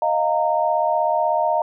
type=chord; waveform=sine; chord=Eb suspended second; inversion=none; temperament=equal with one note detuned; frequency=622.3 / 698.5 / 921.6 Hz; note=Eb5 / F5 / Bb5; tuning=0 / 0 / -20 cents; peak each=-21 dBFS; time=0.02-1.62 s; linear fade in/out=2 ms; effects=none